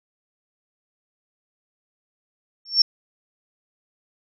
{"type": "tone with exponential growth", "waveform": "sine", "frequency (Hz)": 5440, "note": "F8", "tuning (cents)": -46, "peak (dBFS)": -8, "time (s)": [2.65, 2.82], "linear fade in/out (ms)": 5, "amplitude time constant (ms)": 36, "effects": []}